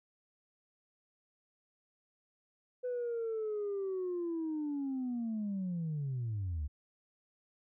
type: linear sweep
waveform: sine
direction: down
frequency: 502 to 68.7 Hz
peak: -32 dBFS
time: 2.83-6.68 s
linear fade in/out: 20 ms
effects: tanh soft clip ceiling -31 dBFS